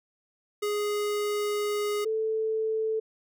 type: tone pair in turn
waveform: square / sine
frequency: 415.3 / 440 Hz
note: G#4 / A4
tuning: 0 / 0 cents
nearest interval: minor second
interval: 100 cents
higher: second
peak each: -27 / -25 dBFS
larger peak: second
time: 0.62-2.05 / 2.05-3 s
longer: first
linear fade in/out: 10 ms
effects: none